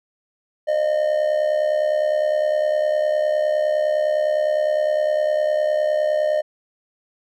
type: tone with amplitude modulation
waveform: triangle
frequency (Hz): 610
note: D#5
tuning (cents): -34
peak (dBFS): -12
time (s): 0.67-6.42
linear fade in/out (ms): 20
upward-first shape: sine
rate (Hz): 69.8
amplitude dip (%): 65
effects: none